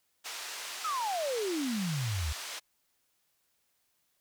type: band-pass noise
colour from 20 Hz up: white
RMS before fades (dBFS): -41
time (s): 0.24-2.6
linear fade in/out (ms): 20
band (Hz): 680 to 6200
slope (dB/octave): 12
type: exponential sweep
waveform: sine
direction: down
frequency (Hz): 1336 to 69.5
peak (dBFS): -30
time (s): 0.84-2.33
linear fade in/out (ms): 10
effects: white hiss -75 dBFS RMS until 4.2 s